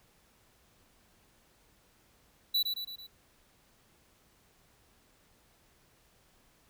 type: tone with echo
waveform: square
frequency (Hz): 3951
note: B7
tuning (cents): 0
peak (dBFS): -26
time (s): 2.54-2.63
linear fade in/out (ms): 10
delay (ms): 110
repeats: 4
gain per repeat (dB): -5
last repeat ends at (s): 3.07
effects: pink hiss -66 dBFS RMS until 6.69 s